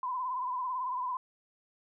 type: tone with vibrato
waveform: sine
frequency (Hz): 1010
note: B5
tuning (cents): +39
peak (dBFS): -31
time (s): 0.03-1.17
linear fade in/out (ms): 2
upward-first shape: triangle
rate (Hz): 18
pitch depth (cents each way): 76
effects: none